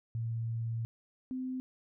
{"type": "tone pair in turn", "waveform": "sine", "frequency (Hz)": [114.6, 257.3], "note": ["A#2", "C4"], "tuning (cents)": [-29, -29], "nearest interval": "octave + major second", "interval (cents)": 1400, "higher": "second", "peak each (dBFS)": [-32, -34], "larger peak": "first", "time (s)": [[0.15, 0.85], [1.31, 1.6]], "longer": "first", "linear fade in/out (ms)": 0, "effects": []}